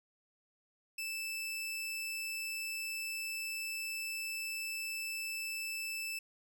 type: tone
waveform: sawtooth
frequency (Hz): 2637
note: E7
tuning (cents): 0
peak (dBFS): -34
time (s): 0.98-6.19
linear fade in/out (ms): 5
effects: none